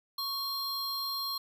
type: tone pair together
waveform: square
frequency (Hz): 1108.7 / 4186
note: C#6 / C8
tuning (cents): 0 / 0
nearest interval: octave + major seventh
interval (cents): 2300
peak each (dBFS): -39 / -34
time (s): 0.18-1.38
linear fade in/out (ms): 5
effects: none